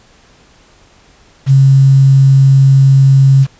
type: tone with quantisation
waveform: sine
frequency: 135.5 Hz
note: C#3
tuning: 39 cents flat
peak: -3 dBFS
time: 1.46-3.47 s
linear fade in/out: 50 ms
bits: 5
effects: pink hiss -46 dBFS RMS until 3.59 s + resampled to 16000 Hz